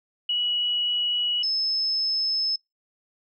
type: tone pair in turn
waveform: sine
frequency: 2926 / 5214 Hz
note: F#7 / E8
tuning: -20 / -20 cents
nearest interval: minor seventh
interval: 1000 cents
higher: second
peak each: -22 / -22 dBFS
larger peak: neither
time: 0.29-1.43 / 1.43-2.56 s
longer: first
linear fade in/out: 5 ms
effects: noise-tail reverb RT60 0.2 s tail -24 dB re dry